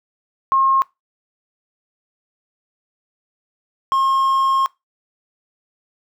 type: tone pair in turn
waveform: sine / triangle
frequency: 1074 / 1074 Hz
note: C6 / C6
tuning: +45 / +45 cents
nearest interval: unison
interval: 0 cents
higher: neither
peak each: -12 dBFS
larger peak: neither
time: 0.52-0.82 / 3.92-4.66 s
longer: second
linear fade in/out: 0 ms
effects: noise-tail reverb RT60 0.2 s tail -22 dB re dry